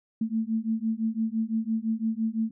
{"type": "beating tone pair", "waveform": "sine", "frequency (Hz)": [220, 225.9], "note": ["A3", "A3"], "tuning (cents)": [0, 46], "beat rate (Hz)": 5.9, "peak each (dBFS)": [-28, -28], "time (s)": [0.21, 2.51], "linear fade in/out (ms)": 5, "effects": []}